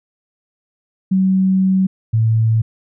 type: tone pair in turn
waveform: sine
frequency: 189.3 / 111.88 Hz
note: F#3 / A2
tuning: +40 / +29 cents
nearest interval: major sixth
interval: 911 cents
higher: first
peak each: -11 dBFS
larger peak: neither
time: 1.11-1.87 / 2.13-2.62 s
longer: first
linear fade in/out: 10 ms
effects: none